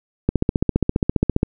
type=click train; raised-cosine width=3 ms; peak=-3 dBFS; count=18; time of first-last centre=0.29-1.431 s; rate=14.9 Hz; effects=none